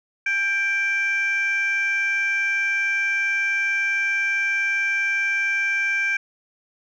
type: tone pair together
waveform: sine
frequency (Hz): 1587.7 / 2345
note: G6 / D7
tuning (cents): +22 / -3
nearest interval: perfect fifth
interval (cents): 675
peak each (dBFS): -21 / -20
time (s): 0.26-6.17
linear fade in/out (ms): 5
effects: tanh soft clip ceiling -16 dBFS